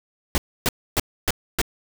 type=noise bursts; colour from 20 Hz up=pink; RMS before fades=-20 dBFS; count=5; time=0.35-1.615 s; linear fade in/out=0 ms; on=29 ms; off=280 ms; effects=none